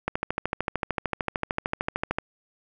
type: click train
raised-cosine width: 0.5 ms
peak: -10 dBFS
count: 29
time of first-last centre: 0.08-2.185 s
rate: 13.3 Hz
effects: none